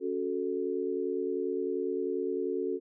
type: chord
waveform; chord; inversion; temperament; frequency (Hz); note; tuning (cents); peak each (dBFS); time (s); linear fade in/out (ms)
sine; F# minor; second; equal; 277.2 / 370 / 440; C#4 / F#4 / A4; 0 / 0 / 0; -36 / -32 / -33; 0-2.8; 50
effects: none